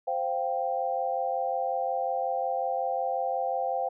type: chord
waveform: sine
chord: C suspended fourth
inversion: none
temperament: equal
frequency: 523.3 / 698.5 / 784 Hz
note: C5 / F5 / G5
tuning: 0 / 0 / 0 cents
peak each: -31 / -31 / -30 dBFS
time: 0.07-3.89 s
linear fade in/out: 10 ms
effects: none